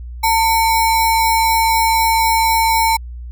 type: tone with sample-and-hold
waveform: sine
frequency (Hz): 902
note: A5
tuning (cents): +43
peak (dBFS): -11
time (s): 0.23-2.97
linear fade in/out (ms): 10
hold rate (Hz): 3150
effects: added 60 Hz sine -27 dBFS peak until 3.31 s